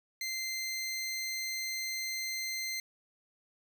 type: tone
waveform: 20% pulse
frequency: 2080 Hz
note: C7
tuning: 11 cents flat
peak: -29 dBFS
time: 0.21-2.8 s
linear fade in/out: 2 ms
effects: none

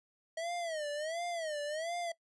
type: tone with vibrato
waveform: square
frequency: 639 Hz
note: D#5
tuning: 46 cents sharp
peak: -36 dBFS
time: 0.37-2.12 s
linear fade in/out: 5 ms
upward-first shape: sine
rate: 1.4 Hz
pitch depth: 160 cents each way
effects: noise-tail reverb RT60 0.1 s tail -20 dB re dry + resampled to 22050 Hz

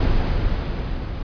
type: noise with level ramp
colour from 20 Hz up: brown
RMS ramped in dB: -17 to -28 dBFS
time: 0-1.23 s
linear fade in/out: 5 ms
effects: resampled to 11025 Hz

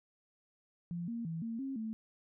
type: tone with pitch steps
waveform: sine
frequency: 172.3 / 232.8 / 163.8 / 228.2 / 269.9 / 220.9 Hz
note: F3 / A#3 / E3 / A#3 / C#4 / A3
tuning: -23 / -2 / -11 / -37 / -46 / +7 cents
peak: -36 dBFS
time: 0.91-1.93 s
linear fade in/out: 0 ms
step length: 170 ms
effects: none

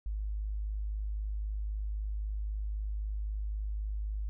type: tone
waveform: sine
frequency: 51.91 Hz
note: G#1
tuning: in tune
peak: -32 dBFS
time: 0.06-4.29 s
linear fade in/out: 0 ms
effects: none

